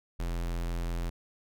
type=tone; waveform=square; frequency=42.69 Hz; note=F1; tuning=39 cents flat; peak=-31 dBFS; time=0.19-1.1 s; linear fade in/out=10 ms; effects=none